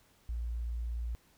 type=tone; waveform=sine; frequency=58.27 Hz; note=A#1; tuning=in tune; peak=-33 dBFS; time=0.29-1.15 s; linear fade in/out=0 ms; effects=pink hiss -66 dBFS RMS until 1.37 s